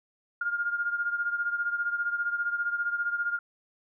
sine beating tone pair, 1410 / 1425 Hz, F6 / F6, +16 / +34 cents, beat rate 15 Hz, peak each -28 / -33 dBFS, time 0.41-3.39 s, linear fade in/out 5 ms, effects none

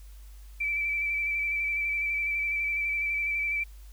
sine tone with vibrato, 2321 Hz, D7, 21 cents flat, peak -26 dBFS, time 0.6-3.64 s, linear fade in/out 10 ms, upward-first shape square, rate 12 Hz, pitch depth 20 cents each way, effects added 50 Hz sine -44 dBFS peak until 3.92 s + white hiss -60 dBFS RMS until 3.92 s

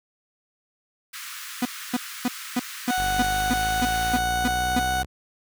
pink high-pass noise, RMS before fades -37 dBFS, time 1.13-4.19 s, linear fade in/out 10 ms, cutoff 1200 Hz, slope 48 dB/octave
45% pulse tone bursts, 246.9 Hz, B3, in tune, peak -20 dBFS, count 11, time 1.62-4.794 s, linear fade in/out 5 ms, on 34 ms, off 280 ms
30% pulse tone, 740 Hz, F#5, in tune, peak -20 dBFS, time 2.89-5.03 s, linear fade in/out 10 ms
sawtooth linear sweep, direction up, 47.88 to 65.41 Hz, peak -26 dBFS, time 2.97-5.06 s, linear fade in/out 20 ms
effects none

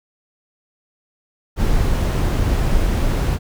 brown noise, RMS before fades -17 dBFS, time 1.56-3.39 s, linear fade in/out 50 ms, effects none

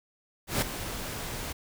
pink noise with ADSR envelope, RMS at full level -25 dBFS, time 0.47-1.53 s, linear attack 150 ms, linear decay 7 ms, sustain -11 dB, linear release 11 ms, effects none

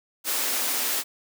white high-pass noise, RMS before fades -26 dBFS, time 0.24-1.04 s, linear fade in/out 50 ms, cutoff 230 Hz, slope 96 dB/octave, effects none

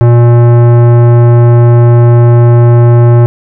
sine tone with tanh clipping, 119.2 Hz, A#2, 39 cents sharp, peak -3 dBFS, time 0.01-3.26 s, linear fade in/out 0 ms, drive 17 dB, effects none

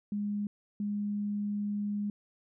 sine tone bursts at uneven times, 205.8 Hz, G#3, 16 cents flat, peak -30 dBFS, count 2, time 0.12-0.47 / 0.8-2.1 s, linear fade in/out 2 ms, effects none

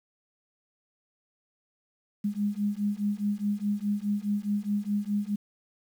sine beating tone pair, 203.1 / 207.9 Hz, G#3 / G#3, -38 / +2 cents, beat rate 4.8 Hz, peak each -29 dBFS, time 2.24-5.36 s, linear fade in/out 10 ms, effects 9-bit

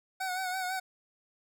25% pulse tone with vibrato, 744 Hz, F#5, 9 cents sharp, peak -28 dBFS, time 0.2-0.8 s, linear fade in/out 10 ms, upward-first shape sine, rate 6 Hz, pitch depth 46 cents each way, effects none

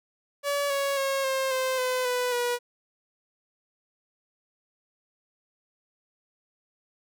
sawtooth tone with pitch steps, 570 / 557 / 544.3 / 531.8 / 519.7 / 507.8 / 496.2 / 484.9 Hz, C#5 / C#5 / C#5 / C5 / C5 / B4 / B4 / B4, +48 / +8 / -32 / +28 / -12 / +48 / +8 / -32 cents, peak -21 dBFS, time 0.43-2.59 s, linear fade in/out 50 ms, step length 270 ms, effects none

